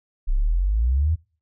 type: exponential sweep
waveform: sine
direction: up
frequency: 30.87 to 84.6 Hz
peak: -17 dBFS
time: 0.27-1.16 s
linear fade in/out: 20 ms
effects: noise-tail reverb RT60 0.4 s tail -24 dB re dry